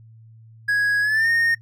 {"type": "tone with pitch glide", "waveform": "triangle", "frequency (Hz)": [1661.2, 1843.2], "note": ["G#6", "A#6"], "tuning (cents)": [0, -20], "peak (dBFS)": -15, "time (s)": [0.68, 1.55], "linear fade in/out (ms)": 10, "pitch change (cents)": 180, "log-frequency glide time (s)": [1.01, 1.29], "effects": ["noise-tail reverb RT60 0.1 s tail -19 dB re dry", "added 112 Hz sine -44 dBFS peak until 1.61 s"]}